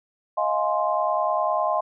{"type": "chord", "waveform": "sine", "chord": "F minor seventh", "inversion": "third", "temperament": "just", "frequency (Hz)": [628.6, 698.5, 838.1, 1047.7], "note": ["Eb5", "F5", "Ab5", "C6"], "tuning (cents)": [18, 0, 16, 2], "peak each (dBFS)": [-25, -26, -28, -25], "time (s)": [0.37, 1.81], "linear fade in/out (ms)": 10, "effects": []}